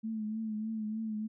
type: tone with vibrato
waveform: sine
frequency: 218 Hz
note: A3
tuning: 16 cents flat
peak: -33 dBFS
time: 0.03-1.28 s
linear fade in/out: 20 ms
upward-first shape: triangle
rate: 3.3 Hz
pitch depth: 51 cents each way
effects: none